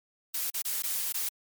blue noise with dropouts, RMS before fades -31 dBFS, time 0.34-1.29 s, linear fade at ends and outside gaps 5 ms, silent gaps 0.501-0.541 / 0.621-0.649 / 0.823-0.834 / 1.125-1.141 s, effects MP3 96 kbps

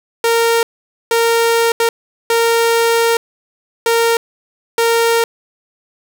sawtooth tone bursts at uneven times, 462 Hz, A#4, 16 cents flat, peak -7 dBFS, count 6, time 0.24-0.63 / 1.11-1.72 / 1.8-1.89 / 2.3-3.17 / 3.86-4.17 / 4.78-5.24 s, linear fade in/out 2 ms, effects none

